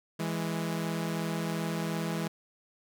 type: tone pair together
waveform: sawtooth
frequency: 164.7 / 207.5 Hz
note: E3 / G#3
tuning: -1 / -1 cents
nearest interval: major third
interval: 400 cents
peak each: -28 / -31 dBFS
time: 0.19-2.28 s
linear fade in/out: 10 ms
effects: none